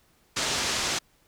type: low-pass noise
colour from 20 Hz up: white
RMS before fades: -28 dBFS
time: 0.36-0.99 s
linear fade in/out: 10 ms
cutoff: 6900 Hz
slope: 24 dB/octave
effects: pink hiss -64 dBFS RMS until 1.27 s